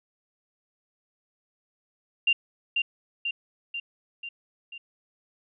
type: tone with echo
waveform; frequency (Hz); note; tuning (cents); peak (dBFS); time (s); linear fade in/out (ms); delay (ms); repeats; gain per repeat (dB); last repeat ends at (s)
sine; 2781; F7; -8; -18; 2.27-2.33; 5; 490; 5; -4; 4.78
effects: none